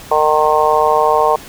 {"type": "harmonic tone", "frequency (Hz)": 153.1, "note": "D#3", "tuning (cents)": -28, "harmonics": [3, 4, 5, 6, 7], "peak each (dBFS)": [-16, -16, -16, -16, -16], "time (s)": [0.11, 1.36], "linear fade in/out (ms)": 5, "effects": ["pink hiss -35 dBFS RMS until 1.48 s"]}